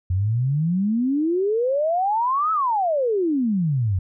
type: exponential two-way sweep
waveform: sine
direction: up then down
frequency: 87.8 to 1318.5 to 87.8 Hz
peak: -18 dBFS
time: 0.1-3.99 s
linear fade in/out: 5 ms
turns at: 2.52 s
effects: none